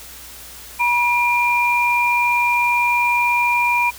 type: tone pair together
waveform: sine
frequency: 965.3 / 2392 Hz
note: B5 / D7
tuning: -40 / +31 cents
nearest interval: octave + major third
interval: 1571 cents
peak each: -17 dBFS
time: 0.79-3.91 s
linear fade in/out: 20 ms
effects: added 60 Hz sine -46 dBFS peak until 3.98 s + white hiss -38 dBFS RMS until 3.98 s